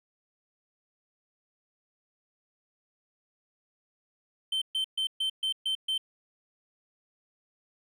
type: tone bursts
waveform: triangle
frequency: 3100 Hz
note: G7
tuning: 20 cents flat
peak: -25 dBFS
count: 7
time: 4.52-5.979 s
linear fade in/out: 5 ms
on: 97 ms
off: 130 ms
effects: none